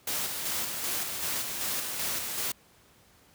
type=noise with tremolo; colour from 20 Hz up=white; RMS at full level=-31 dBFS; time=0.07-2.52 s; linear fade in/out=5 ms; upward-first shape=square; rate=2.6 Hz; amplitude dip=35%; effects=pink hiss -60 dBFS RMS until 3.34 s + high-pass 60 Hz 12 dB/octave